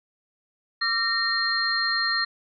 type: tone cluster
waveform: sine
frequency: 1164 / 1354 / 1842 / 4195 Hz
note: D6 / E6 / A#6 / C8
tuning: -16 / +46 / -21 / +4 cents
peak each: -33 / -32 / -25 / -25 dBFS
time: 0.81-2.25 s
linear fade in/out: 10 ms
effects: none